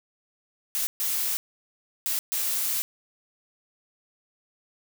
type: noise bursts at uneven times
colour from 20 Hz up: blue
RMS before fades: -27 dBFS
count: 4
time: 0.75-0.87 / 1-1.37 / 2.06-2.19 / 2.32-2.82 s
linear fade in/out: 0 ms
effects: none